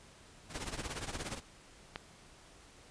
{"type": "noise with tremolo", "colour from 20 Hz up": "pink", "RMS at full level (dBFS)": -37, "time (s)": [0.49, 1.41], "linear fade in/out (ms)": 50, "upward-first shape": "triangle", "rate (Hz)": 17, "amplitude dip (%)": 85}
{"type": "click", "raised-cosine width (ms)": 0.3, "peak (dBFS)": -22, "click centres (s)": 1.959}
{"effects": ["pink hiss -58 dBFS RMS until 2.9 s", "resampled to 22050 Hz"]}